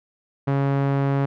sawtooth tone with low-pass filter, 138.59 Hz, C#3, in tune, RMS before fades -21 dBFS, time 0.47-1.26 s, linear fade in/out 10 ms, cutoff 1500 Hz, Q 0.67, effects none

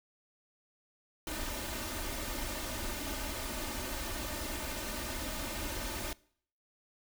pink noise with comb filter, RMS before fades -38 dBFS, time 1.27-6.13 s, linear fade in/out 2 ms, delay 3.3 ms, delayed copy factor +0.75, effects noise-tail reverb RT60 0.6 s tail -23 dB re dry

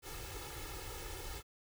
pink noise with comb filter, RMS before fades -45 dBFS, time 0.02-1.43 s, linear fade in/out 50 ms, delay 2.3 ms, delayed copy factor +0.9, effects none

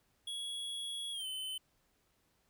square tone with pitch glide, 3343 to 3048 Hz, G#7 to G7, +11 to -49 cents, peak -39 dBFS, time 0.27-1.58 s, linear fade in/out 5 ms, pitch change -160 cents, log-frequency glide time 1.12-1.26 s, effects pink hiss -75 dBFS RMS until 2.49 s

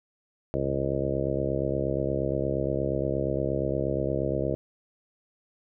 harmonic tone with a mistuned harmonic, 68.5 Hz, C#2, 20 cents flat, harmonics 1 / 2 / 3 / 4 / 5 / 6 / 7 / 8 / 9, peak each -36 / -32 / -37 / -36 / -32 / -35 / -33 / -33 / -33 dBFS, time 0.54-4.55 s, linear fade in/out 0 ms, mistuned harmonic 1, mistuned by +69 cents, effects none

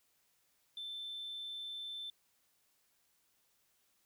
sine tone, 3540 Hz, A7, 10 cents sharp, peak -40 dBFS, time 0.77-2.1 s, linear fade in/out 2 ms, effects tanh soft clip ceiling -38 dBFS + white hiss -75 dBFS RMS until 4.05 s

